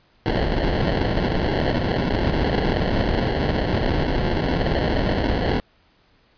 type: noise with sample-and-hold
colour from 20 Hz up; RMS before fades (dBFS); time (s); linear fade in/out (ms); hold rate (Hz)
pink; -21; 0.26-5.6; 0; 1225
effects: pink hiss -59 dBFS RMS until 6.37 s + resampled to 11025 Hz